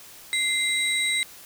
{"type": "tone cluster", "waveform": "sine", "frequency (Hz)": [2081, 3886, 8370], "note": ["C7", "B7", "C9"], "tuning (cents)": [-10, -29, 0], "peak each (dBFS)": [-23, -25, -28], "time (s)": [0.33, 1.23], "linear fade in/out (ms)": 0, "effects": ["tanh soft clip ceiling -16 dBFS", "white hiss -46 dBFS RMS until 1.45 s"]}